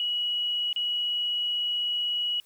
sine tone with dropouts, 2919 Hz, F#7, 24 cents flat, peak -25 dBFS, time 0-2.4 s, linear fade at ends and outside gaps 1 ms, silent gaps 0.729-0.761 s, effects white hiss -61 dBFS RMS until 2.45 s

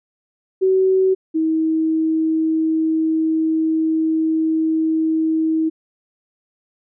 sine tone pair in turn, 378.2 / 319.1 Hz, F#4 / D#4, +38 / +44 cents, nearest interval minor third, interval 294 cents, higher first, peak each -12 / -15 dBFS, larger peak first, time 0.61-1.15 / 1.34-5.7 s, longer second, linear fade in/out 20 ms, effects none

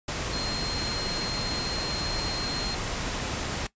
sine tone in noise, 4200 Hz, C8, 6 cents sharp, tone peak -31 dBFS, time 0.33-2.75 s, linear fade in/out 5 ms, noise pink, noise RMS -31 dBFS, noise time 0.08-3.67 s, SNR -3 dB, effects noise-tail reverb RT60 0.1 s tail -18 dB re dry + resampled to 16000 Hz

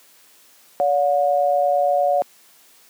sine tone pair together, 571.5 / 720 Hz, D5 / F#5, -47 / -47 cents, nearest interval major third, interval 400 cents, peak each -18 dBFS, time 0.8-2.22 s, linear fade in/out 0 ms, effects white hiss -52 dBFS RMS until 2.89 s + high-pass 200 Hz 12 dB/octave

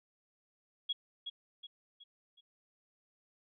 sine tone with echo, 3322 Hz, G#7, in tune, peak -31 dBFS, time 0.89-0.93 s, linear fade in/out 10 ms, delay 370 ms, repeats 4, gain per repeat -7 dB, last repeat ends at 2.41 s, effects none

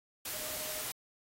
sine tone in noise, 618 Hz, D#5, 12 cents flat, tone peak -48 dBFS, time 0.33-0.82 s, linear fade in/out 5 ms, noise white, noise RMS -39 dBFS, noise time 0.25-0.92 s, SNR -12 dB, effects AAC 48 kbps

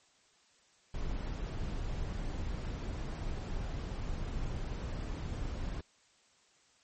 brown noise, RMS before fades -37 dBFS, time 0.94-5.81 s, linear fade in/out 5 ms, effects white hiss -67 dBFS RMS until 6.83 s + MP3 32 kbps

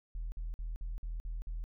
sine tone bursts, 40.78 Hz, E1, 18 cents flat, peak -34 dBFS, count 7, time 0.15-1.64 s, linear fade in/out 0 ms, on 170 ms, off 50 ms, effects tanh soft clip ceiling -33 dBFS

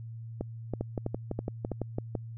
two click trains, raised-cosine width 2 ms, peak -18 / -18 dBFS, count 9 / 5, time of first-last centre 0.81-2.152 / 0.41-1.717 s, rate 5.96 / 3.06 Hz, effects added 114 Hz sine -39 dBFS peak until 2.37 s

